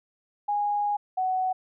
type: tone pair in turn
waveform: sine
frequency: 824 / 746.3 Hz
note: G#5 / F#5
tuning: -14 / +15 cents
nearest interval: major second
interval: 171 cents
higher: first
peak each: -23 dBFS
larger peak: neither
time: 0.48-0.97 / 1.17-1.53 s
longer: first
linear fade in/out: 10 ms
effects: none

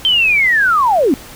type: linear sweep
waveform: sine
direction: down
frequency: 3146 to 234 Hz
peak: -9 dBFS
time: 0.05-1.14 s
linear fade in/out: 0 ms
effects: pink hiss -35 dBFS RMS until 1.35 s

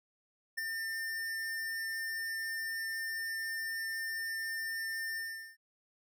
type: tone with ADSR envelope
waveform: square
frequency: 1801 Hz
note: A6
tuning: 40 cents sharp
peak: -32 dBFS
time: 0.57-5.57 s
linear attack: 15 ms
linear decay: 6 ms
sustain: -4 dB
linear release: 410 ms
effects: none

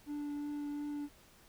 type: tone with vibrato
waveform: triangle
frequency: 292 Hz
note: D4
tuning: 10 cents flat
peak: -35 dBFS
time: 0.06-1.09 s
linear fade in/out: 50 ms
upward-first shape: triangle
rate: 2.8 Hz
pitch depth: 11 cents each way
effects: pink hiss -62 dBFS RMS until 1.48 s

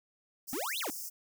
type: high-pass noise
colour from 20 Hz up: white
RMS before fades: -41 dBFS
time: 0.47-1.1 s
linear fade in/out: 20 ms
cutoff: 4900 Hz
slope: 96 dB/octave
type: exponential two-way sweep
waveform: square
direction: up then down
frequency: 240 to 4435 to 240 Hz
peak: -35 dBFS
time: 0.53-0.9 s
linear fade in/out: 0 ms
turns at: 0.79 s
effects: none

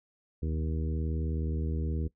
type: harmonic tone with a mistuned harmonic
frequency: 79 Hz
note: D#2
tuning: 27 cents sharp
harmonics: 1 / 2 / 3 / 4 / 5 / 6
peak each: -30 / -36 / -40 / -42 / -44 / -46 dBFS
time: 0.42-2.08 s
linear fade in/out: 10 ms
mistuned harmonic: 1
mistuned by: -70 cents
effects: noise-tail reverb RT60 0.1 s tail -19 dB re dry

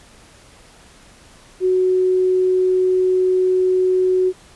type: tone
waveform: sine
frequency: 370 Hz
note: F#4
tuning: in tune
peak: -13 dBFS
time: 1.6-4.33 s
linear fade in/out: 50 ms
effects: pink hiss -47 dBFS RMS until 4.55 s + resampled to 24000 Hz

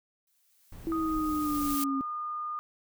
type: noise with exponential growth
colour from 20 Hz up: blue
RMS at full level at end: -33 dBFS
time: 0.27-1.84 s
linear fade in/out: 2 ms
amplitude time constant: 340 ms
type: noise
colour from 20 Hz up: brown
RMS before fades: -43 dBFS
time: 0.72-1.75 s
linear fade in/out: 5 ms
type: linear sweep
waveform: sine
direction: down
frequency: 329.6 to 268.7 Hz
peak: -28 dBFS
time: 0.87-2.01 s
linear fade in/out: 0 ms
type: tone with pitch glide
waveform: sine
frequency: 1244 to 1219.1 Hz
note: D#6 to D#6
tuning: -1 to -36 cents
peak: -32 dBFS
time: 0.92-2.59 s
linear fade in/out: 0 ms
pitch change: -35 cents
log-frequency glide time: 1.43-1.49 s
effects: none

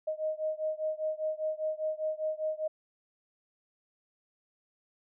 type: beating tone pair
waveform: sine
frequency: 621 / 626 Hz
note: D#5 / D#5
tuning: -3 / +10 cents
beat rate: 5 Hz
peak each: -33 / -34 dBFS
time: 0.07-2.68 s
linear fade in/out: 10 ms
effects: none

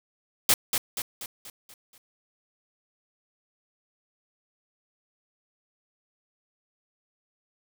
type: noise with echo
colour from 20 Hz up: white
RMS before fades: -19 dBFS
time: 0.49-0.54 s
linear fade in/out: 2 ms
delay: 240 ms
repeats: 6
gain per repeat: -6 dB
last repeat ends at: 1.98 s
effects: none

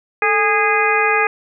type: harmonic tone with a mistuned harmonic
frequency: 412 Hz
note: G#4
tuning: 14 cents flat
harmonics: 1 / 2 / 3 / 4 / 5 / 6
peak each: -20 / -20 / -20 / -20 / -20 / -20 dBFS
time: 0.22-1.27 s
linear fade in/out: 2 ms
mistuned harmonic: 1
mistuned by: +110 cents
effects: none

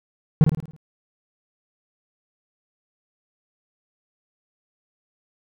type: tone with echo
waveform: triangle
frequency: 155.56 Hz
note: D#3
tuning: in tune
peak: -6 dBFS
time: 0.41-0.44 s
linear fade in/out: 0 ms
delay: 54 ms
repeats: 6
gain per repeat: -6 dB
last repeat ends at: 0.764 s
effects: none

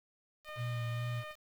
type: tone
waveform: 10% pulse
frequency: 610 Hz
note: D#5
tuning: 34 cents flat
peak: -34 dBFS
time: 0.44-1.36 s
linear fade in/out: 50 ms
type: tone with vibrato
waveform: sine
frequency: 118.3 Hz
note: A#2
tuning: 26 cents sharp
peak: -34 dBFS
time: 0.56-1.24 s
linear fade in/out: 50 ms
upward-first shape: sine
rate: 2.4 Hz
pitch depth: 33 cents each way
effects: low-pass 3000 Hz 12 dB/octave + 9-bit

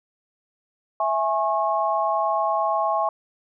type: chord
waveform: sine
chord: C# minor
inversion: first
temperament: equal with one note detuned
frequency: 659.3 / 830.6 / 1088.4 Hz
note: E5 / G#5 / C#6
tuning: 0 / 0 / -32 cents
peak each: -24 dBFS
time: 1-3.09 s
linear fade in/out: 2 ms
effects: none

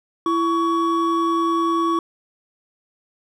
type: tone pair together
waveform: triangle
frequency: 333.7 / 1122.4 Hz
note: E4 / C#6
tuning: +21 / +21 cents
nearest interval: octave + major sixth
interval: 2100 cents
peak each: -18 dBFS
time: 0.26-1.99 s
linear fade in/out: 2 ms
effects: none

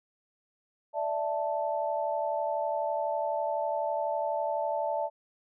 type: chord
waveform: sine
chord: D suspended second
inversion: none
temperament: equal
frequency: 587.3 / 659.3 / 880 Hz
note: D5 / E5 / A5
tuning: 0 / 0 / 0 cents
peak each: -32 / -32 / -32 dBFS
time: 0.93-5.1 s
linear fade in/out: 50 ms
effects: none

